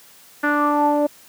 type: tone with low-pass filter sweep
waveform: sawtooth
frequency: 293.7 Hz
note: D4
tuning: in tune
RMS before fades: -18 dBFS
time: 0.43-1.07 s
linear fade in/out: 10 ms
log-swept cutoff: 1600 to 650 Hz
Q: 6.2
effects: white hiss -48 dBFS RMS until 1.28 s + high-pass 100 Hz 12 dB/octave